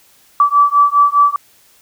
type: beating tone pair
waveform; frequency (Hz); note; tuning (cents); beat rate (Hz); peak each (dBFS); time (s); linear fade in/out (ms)
sine; 1153 / 1157.9; D6 / D6; -32 / -25; 4.9; -11; 0.4-1.36; 2
effects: white hiss -50 dBFS RMS until 1.81 s